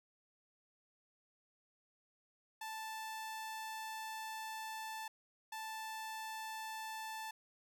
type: tone bursts at uneven times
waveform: sawtooth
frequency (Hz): 880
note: A5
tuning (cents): 0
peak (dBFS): -39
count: 2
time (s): 2.61-5.08 / 5.52-7.31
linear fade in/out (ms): 5
effects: none